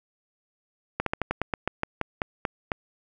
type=slowing click train; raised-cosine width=0.5 ms; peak=-10 dBFS; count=13; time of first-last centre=1-2.718 s; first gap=63 ms; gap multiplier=1.14; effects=none